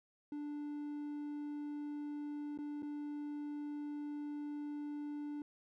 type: tone with dropouts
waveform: triangle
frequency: 293.7 Hz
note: D4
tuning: in tune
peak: -38 dBFS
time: 0.32-5.42 s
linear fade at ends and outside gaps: 2 ms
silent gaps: 2.576-2.587 / 2.823-2.829 s
effects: none